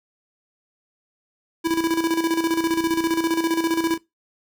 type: tone with tremolo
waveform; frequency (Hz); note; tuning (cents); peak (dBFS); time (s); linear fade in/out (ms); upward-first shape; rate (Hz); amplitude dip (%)
square; 329.6; E4; 0; -18; 1.64-3.98; 20; square; 15; 60
effects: noise-tail reverb RT60 0.2 s tail -20 dB re dry